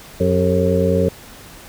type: harmonic tone with a mistuned harmonic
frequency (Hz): 90.7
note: F#2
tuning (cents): -34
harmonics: 1 / 2 / 3 / 4 / 5 / 6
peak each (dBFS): -20 / -19 / -25 / -23 / -19 / -20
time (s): 0.2-1.09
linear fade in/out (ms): 5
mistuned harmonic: 4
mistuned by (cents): +130
effects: pink hiss -40 dBFS RMS until 1.68 s